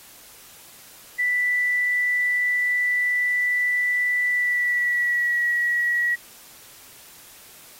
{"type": "tone with pitch glide", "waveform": "sine", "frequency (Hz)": [1975.5, 1920.4], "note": ["B6", "B6"], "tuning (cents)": [0, -49], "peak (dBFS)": -19, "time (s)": [1.18, 6.16], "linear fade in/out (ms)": 20, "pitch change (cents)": -49, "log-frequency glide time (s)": [4.27, 5.43], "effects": ["white hiss -47 dBFS RMS until 7.79 s", "AAC 48 kbps"]}